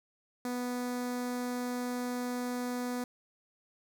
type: tone with notch filter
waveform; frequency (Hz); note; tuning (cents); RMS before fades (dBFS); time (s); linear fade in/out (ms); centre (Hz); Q
sawtooth; 246.6; B3; -2; -35; 0.45-3.04; 2; 2900; 1.5
effects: none